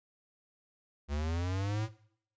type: linear sweep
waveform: square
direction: up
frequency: 70 to 112.2 Hz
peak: -32 dBFS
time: 1.08-1.89 s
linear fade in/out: 50 ms
effects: noise-tail reverb RT60 0.6 s tail -17 dB re dry + resampled to 16000 Hz